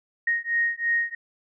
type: beating tone pair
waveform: sine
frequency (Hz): 1864.7 / 1867.7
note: A#6 / A#6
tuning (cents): 0 / +3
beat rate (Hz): 3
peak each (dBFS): -25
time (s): 0.27-1.15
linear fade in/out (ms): 5
effects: none